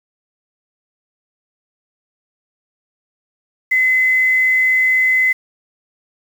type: tone with quantisation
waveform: sine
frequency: 2036 Hz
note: C7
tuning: 48 cents flat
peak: -11 dBFS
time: 3.71-5.33 s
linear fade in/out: 10 ms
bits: 6
effects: none

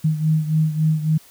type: beating tone pair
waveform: sine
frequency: 155.56 / 159.16 Hz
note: D#3 / D#3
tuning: 0 / +40 cents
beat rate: 3.6 Hz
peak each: -17 / -22 dBFS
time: 0.04-1.18 s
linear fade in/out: 10 ms
effects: white hiss -49 dBFS RMS until 1.3 s

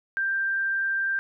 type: tone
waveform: sine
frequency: 1579 Hz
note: G6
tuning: 12 cents sharp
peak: -23 dBFS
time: 0.17-1.19 s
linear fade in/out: 0 ms
effects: none

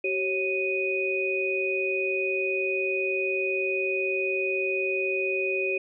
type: tone cluster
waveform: sine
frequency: 382.1 / 548 / 2486 Hz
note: G4 / C#5 / D#7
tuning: -44 / -20 / -2 cents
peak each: -28 / -33 / -27 dBFS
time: 0.04-5.78 s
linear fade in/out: 5 ms
effects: none

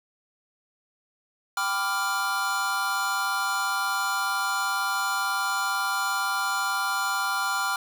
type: chord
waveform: square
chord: G dominant seventh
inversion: none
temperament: equal with one note detuned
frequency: 784 / 997.5 / 1174.7 / 1396.9 Hz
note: G5 / B5 / D6 / F6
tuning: 0 / +17 / 0 / 0 cents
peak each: -33 / -33 / -32 / -28 dBFS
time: 1.57-7.76 s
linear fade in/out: 2 ms
effects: none

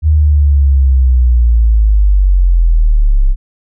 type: linear sweep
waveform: sine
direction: down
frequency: 78 to 32.08 Hz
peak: -5 dBFS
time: 0.02-3.36 s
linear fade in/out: 50 ms
effects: none

